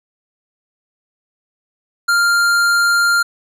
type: tone with hard clipping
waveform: sine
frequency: 1396.9 Hz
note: F6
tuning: in tune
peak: -13 dBFS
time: 2.08-3.23 s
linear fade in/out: 10 ms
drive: 14 dB
effects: none